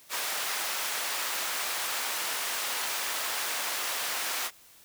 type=high-pass noise; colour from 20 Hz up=pink; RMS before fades=-32 dBFS; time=0.09-4.51 s; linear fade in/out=50 ms; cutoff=900 Hz; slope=12 dB/octave; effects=white hiss -56 dBFS RMS until 4.84 s